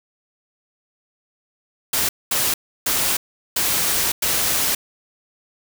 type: noise bursts at uneven times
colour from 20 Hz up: white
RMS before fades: -20 dBFS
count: 5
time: 1.93-2.09 / 2.31-2.54 / 2.86-3.17 / 3.56-4.12 / 4.22-4.75 s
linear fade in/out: 5 ms
effects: none

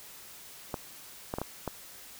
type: clicks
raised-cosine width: 1 ms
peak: -18 dBFS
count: 5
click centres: 0.742 / 1.339 / 1.385 / 1.416 / 1.677 s
effects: white hiss -49 dBFS RMS until 2.19 s

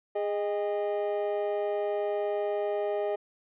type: tone cluster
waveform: triangle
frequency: 412 / 620 / 809 Hz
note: G#4 / D#5 / G#5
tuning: -14 / -6 / -46 cents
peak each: -28 / -29 / -35 dBFS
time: 0.15-3.16 s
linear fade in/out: 10 ms
effects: resampled to 8000 Hz

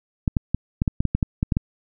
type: clicks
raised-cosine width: 5 ms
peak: -7 dBFS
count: 12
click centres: 0.278 / 0.368 / 0.546 / 0.819 / 0.878 / 1.005 / 1.053 / 1.15 / 1.228 / 1.429 / 1.522 / 1.569 s
effects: none

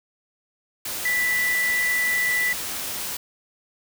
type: tone in noise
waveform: sine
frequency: 1975.5 Hz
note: B6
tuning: in tune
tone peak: -20 dBFS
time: 1.05-2.53 s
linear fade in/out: 5 ms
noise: white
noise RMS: -30 dBFS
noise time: 0.85-3.17 s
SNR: +7 dB
effects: none

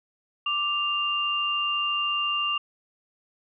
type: tone pair together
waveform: sine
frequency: 1177.7 / 2794 Hz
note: D6 / F7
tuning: +4 / 0 cents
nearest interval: octave + minor third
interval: 1496 cents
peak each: -28 / -25 dBFS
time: 0.46-2.58 s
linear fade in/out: 5 ms
effects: none

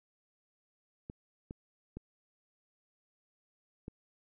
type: clicks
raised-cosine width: 3 ms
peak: -29 dBFS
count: 4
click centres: 1.099 / 1.509 / 1.97 / 3.881 s
effects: none

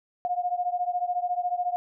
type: beating tone pair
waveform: sine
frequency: 710 / 724 Hz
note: F5 / F#5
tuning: +28 / -38 cents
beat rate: 14 Hz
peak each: -27 / -29 dBFS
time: 0.25-1.76 s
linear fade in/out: 0 ms
effects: none

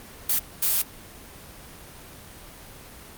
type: noise bursts at uneven times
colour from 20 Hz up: blue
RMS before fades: -22 dBFS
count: 2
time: 0.29-0.39 / 0.62-0.82 s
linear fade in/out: 5 ms
effects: pink hiss -44 dBFS RMS until 3.17 s + Opus 24 kbps

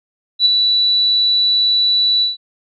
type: tone with ADSR envelope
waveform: sine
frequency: 3951 Hz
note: B7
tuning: in tune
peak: -6 dBFS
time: 0.39-2.37 s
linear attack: 66 ms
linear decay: 12 ms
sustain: -5 dB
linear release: 150 ms
effects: none

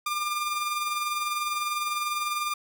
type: tone with tremolo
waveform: sawtooth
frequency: 1199 Hz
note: D6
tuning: 36 cents sharp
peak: -21 dBFS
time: 0.06-2.54 s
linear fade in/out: 5 ms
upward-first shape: triangle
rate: 20 Hz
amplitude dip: 50%
effects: none

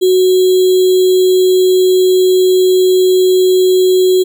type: tone with sample-and-hold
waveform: sine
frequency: 370 Hz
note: F#4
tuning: in tune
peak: -6 dBFS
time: 0.01-4.24 s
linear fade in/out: 20 ms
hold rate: 3675 Hz
effects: none

